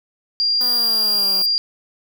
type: tone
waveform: sine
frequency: 4781 Hz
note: D8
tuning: 30 cents sharp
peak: -15 dBFS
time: 0.4-1.58 s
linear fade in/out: 0 ms
type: linear sweep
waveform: 10% pulse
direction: down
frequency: 250.7 to 185 Hz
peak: -25 dBFS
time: 0.61-1.42 s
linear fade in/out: 0 ms
type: high-pass noise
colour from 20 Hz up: white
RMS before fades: -29 dBFS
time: 0.61-1.46 s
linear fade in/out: 0 ms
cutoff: 9500 Hz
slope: 48 dB/octave
effects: none